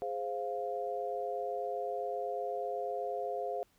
sine chord, F minor, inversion first, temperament equal, 415.3 / 523.3 / 698.5 Hz, Ab4 / C5 / F5, 0 / 0 / 0 cents, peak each -39 / -38 / -37 dBFS, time 0.02-3.63 s, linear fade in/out 0 ms, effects pink hiss -70 dBFS RMS until 3.78 s

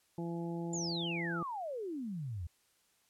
harmonic tone, 169.4 Hz, E3, 48 cents sharp, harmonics 1 / 2 / 3 / 4 / 5, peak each -38 / -40 / -49 / -51 / -49 dBFS, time 0.18-1.43 s, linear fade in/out 2 ms
sine exponential sweep, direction down, 7290 to 77.78 Hz, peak -37 dBFS, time 0.73-2.47 s, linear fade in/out 5 ms
effects white hiss -72 dBFS RMS until 3.09 s + low-pass 12000 Hz 12 dB/octave

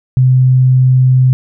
sine tone, 128.6 Hz, C3, 30 cents flat, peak -5 dBFS, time 0.17-1.33 s, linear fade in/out 0 ms, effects none

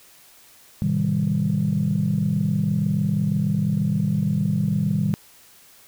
sine chord, A half-diminished seventh, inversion none, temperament just, 110 / 132 / 158.4 / 198 Hz, A2 / C3 / Eb3 / G3, 0 / +16 / +31 / +18 cents, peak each -27 / -27 / -22 / -22 dBFS, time 0.82-5.14 s, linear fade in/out 0 ms, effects tanh soft clip ceiling -11 dBFS + white hiss -51 dBFS RMS until 5.87 s

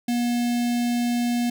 square tone with notch filter, 240 Hz, B3, 49 cents flat, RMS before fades -23 dBFS, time 0.08-1.5 s, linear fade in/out 5 ms, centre 1200 Hz, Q 1.1, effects none

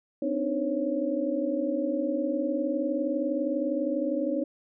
sine tone cluster, 256.6 / 289.2 / 308.9 / 514 / 554 Hz, C4 / D4 / D#4 / C5 / C#5, -34 / -27 / -12 / -31 / -1 cents, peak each -32 / -33 / -30 / -38 / -30 dBFS, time 0.22-4.44 s, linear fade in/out 5 ms, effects none

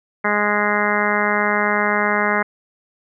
harmonic tone, 207.7 Hz, G#3, in tune, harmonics 1 / 2 / 3 / 4 / 5 / 6 / 7 / 8 / 9 / 10, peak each -25 / -25 / -25 / -25 / -25 / -25 / -25 / -25 / -25 / -25 dBFS, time 0.24-2.43 s, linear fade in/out 10 ms, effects none

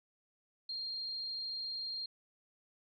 sine tone, 4209 Hz, C8, 9 cents sharp, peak -37 dBFS, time 0.69-2.06 s, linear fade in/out 5 ms, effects MP3 48 kbps

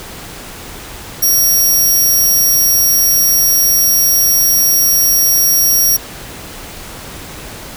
10% pulse tone, 5660 Hz, F8, 22 cents sharp, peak -3 dBFS, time 1.22-5.97 s, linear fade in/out 10 ms, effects pink hiss -30 dBFS RMS until 7.76 s

